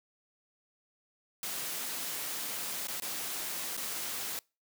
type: noise with dropouts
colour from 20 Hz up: white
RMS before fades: -37 dBFS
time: 1.43-4.39 s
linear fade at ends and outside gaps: 1 ms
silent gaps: 2.871-2.883 / 3-3.021 / 3.768-3.775 s
effects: noise-tail reverb RT60 0.3 s tail -26 dB re dry + high-pass 150 Hz 12 dB/octave